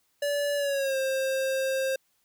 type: tone with pitch glide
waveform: square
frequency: 576 to 531.3 Hz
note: D5 to C5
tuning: -34 to +26 cents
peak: -26 dBFS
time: 0.22-1.96 s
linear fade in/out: 5 ms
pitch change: -140 cents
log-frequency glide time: 0.56-0.97 s
effects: white hiss -71 dBFS RMS until 2.24 s